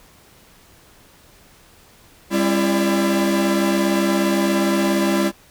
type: tone cluster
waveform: 45% pulse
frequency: 200.4 / 268.6 / 336.2 / 584 Hz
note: G3 / C4 / E4 / D5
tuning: +38 / +46 / +34 / -10 cents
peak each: -20 / -25 / -20 / -26 dBFS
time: 2.3-5.32 s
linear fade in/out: 50 ms
effects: pink hiss -50 dBFS RMS until 5.5 s